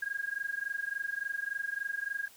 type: tone with amplitude modulation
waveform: sine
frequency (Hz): 1630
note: G#6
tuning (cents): -33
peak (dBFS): -29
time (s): 0.02-2.28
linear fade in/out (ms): 5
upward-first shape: sine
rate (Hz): 23.5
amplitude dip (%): 90
effects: white hiss -57 dBFS RMS until 2.36 s